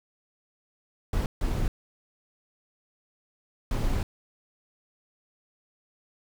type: noise bursts at uneven times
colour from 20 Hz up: brown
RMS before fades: -26 dBFS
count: 3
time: 1.13-1.26 / 1.41-1.68 / 3.71-4.03 s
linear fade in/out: 2 ms
effects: none